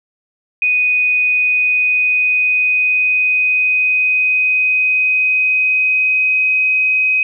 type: tone with pitch glide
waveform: sine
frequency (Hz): 2489 to 2521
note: D#7 to D#7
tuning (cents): 0 to +22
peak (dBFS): -11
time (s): 0.62-7.23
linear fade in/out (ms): 2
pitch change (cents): +22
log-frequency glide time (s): 1.23-6.6
effects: none